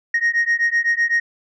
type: beating tone pair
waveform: sine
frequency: 1864.7 / 1872.6 Hz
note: A#6 / A#6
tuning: 0 / +7 cents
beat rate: 7.9 Hz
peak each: -17 dBFS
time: 0.14-1.2 s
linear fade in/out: 5 ms
effects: tanh soft clip ceiling -12 dBFS